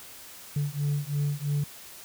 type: beating tone pair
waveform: sine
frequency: 143.4 / 146.4 Hz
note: D3 / D3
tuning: -41 / -5 cents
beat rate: 3 Hz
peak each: -27 dBFS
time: 0.56-1.64 s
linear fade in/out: 5 ms
effects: tanh soft clip ceiling -22 dBFS + white hiss -46 dBFS RMS until 2.04 s